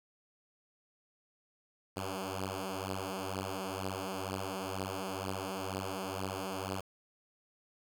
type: beating tone pair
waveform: 5% pulse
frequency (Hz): 94.5 / 96.6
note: F#2 / G2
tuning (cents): +37 / -25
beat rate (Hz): 2.1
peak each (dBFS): -28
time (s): 1.96-6.81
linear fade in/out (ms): 10
effects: 9-bit